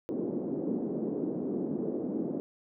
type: band-pass noise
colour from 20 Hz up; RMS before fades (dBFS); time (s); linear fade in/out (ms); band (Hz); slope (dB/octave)
white; -33; 0.09-2.4; 0; 200 to 380; 24
effects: none